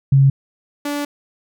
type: tone pair in turn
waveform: sine / sawtooth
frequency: 136.7 / 289.7 Hz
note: C#3 / D4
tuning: -24 / -24 cents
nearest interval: octave + minor second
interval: 1300 cents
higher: second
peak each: -8 / -17 dBFS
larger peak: first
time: 0.12-0.3 / 0.85-1.05 s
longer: second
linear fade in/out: 5 ms
effects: none